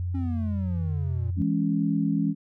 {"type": "tone", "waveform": "sine", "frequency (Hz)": 89.1, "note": "F2", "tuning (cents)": 35, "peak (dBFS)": -26, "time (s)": [0, 1.42], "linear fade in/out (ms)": 0}
{"type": "exponential sweep", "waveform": "triangle", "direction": "down", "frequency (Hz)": [274.2, 113.3], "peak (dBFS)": -27, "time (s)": [0.14, 1.31], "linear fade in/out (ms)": 10}
{"type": "chord", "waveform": "sine", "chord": "C# minor", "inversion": "first", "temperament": "just", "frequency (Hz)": [166.31, 207.9, 277.2], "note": ["E3", "G#3", "C#4"], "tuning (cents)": [16, 2, 0], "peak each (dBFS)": -26, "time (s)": [1.36, 2.35], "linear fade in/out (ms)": 50}
{"effects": []}